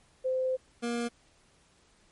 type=tone pair in turn; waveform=sine / 25% pulse; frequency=517 / 236.8 Hz; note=C5 / A#3; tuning=-21 / +27 cents; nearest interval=octave + major second; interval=1352 cents; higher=first; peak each=-26 / -26 dBFS; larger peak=neither; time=0.24-0.57 / 0.82-1.09 s; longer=first; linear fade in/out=20 ms; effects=pink hiss -64 dBFS RMS until 2.11 s + MP3 48 kbps